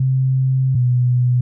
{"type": "tone pair in turn", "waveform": "sine", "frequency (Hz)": [131.4, 124.03], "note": ["C3", "B2"], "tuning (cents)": [8, 8], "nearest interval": "minor second", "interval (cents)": 100, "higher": "first", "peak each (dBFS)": [-13, -12], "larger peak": "second", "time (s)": [[0, 0.75], [0.75, 1.41]], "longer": "first", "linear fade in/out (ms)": 5, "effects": []}